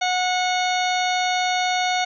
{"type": "harmonic tone", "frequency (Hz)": 731, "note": "F#5", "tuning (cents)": -21, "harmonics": [1, 2, 3, 4, 5, 6, 8, 9], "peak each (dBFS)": [-21, -29, -27, -33, -29, -33, -36, -37], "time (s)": [0.01, 2.05], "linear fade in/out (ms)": 10, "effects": []}